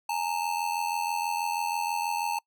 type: ring-modulated tone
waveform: square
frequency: 880 Hz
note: A5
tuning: in tune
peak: -25 dBFS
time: 0.09-2.39 s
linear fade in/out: 5 ms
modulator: 43.1 Hz
effects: noise-tail reverb RT60 0.1 s tail -25 dB re dry